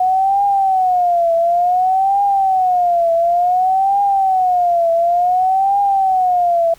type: tone with vibrato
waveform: sine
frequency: 733 Hz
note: F#5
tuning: 16 cents flat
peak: -11 dBFS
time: 0-6.74 s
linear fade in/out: 5 ms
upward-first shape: triangle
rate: 0.56 Hz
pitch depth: 170 cents each way
effects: pink hiss -47 dBFS RMS until 6.78 s